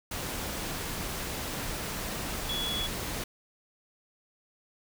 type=tone in noise; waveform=sine; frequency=3377 Hz; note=G#7; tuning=28 cents sharp; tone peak=-31 dBFS; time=2.49-2.87 s; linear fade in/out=5 ms; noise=pink; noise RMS=-35 dBFS; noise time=0.11-3.24 s; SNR=+1 dB; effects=none